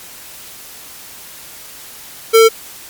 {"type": "tone", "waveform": "square", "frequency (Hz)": 449.1, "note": "A4", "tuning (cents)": 35, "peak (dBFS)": -5, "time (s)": [2.33, 2.49], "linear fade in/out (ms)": 20, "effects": ["white hiss -35 dBFS RMS until 2.89 s", "MP3 96 kbps"]}